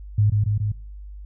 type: tone with echo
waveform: sine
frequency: 104.6 Hz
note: G#2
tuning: 13 cents sharp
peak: -14 dBFS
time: 0.18-0.3 s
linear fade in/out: 5 ms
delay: 140 ms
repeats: 3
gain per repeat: -2 dB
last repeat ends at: 0.72 s
effects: noise-tail reverb RT60 0.4 s tail -23 dB re dry + added 50 Hz sine -35 dBFS peak until 1.25 s